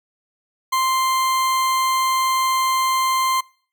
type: tone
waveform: 40% pulse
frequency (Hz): 1046.5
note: C6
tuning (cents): 0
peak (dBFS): -16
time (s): 0.72-3.41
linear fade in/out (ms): 10
effects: noise-tail reverb RT60 0.5 s tail -25 dB re dry